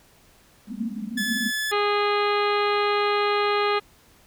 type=band-pass noise; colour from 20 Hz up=pink; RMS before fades=-30 dBFS; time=0.67-1.52 s; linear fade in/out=50 ms; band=200 to 250 Hz; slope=96 dB/octave
type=tone; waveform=sawtooth; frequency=1723 Hz; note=A6; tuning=37 cents flat; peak=-21 dBFS; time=1.17-1.72 s; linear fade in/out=10 ms
type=harmonic tone; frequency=411.8 Hz; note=G#4; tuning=15 cents flat; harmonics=1 / 2 / 3 / 4 / 5 / 6 / 7 / 8 / 9 / 10; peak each=-23 / -28 / -25 / -34 / -32 / -33 / -37 / -36 / -41 / -36 dBFS; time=1.71-3.8 s; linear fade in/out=20 ms
effects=pink hiss -56 dBFS RMS until 4.26 s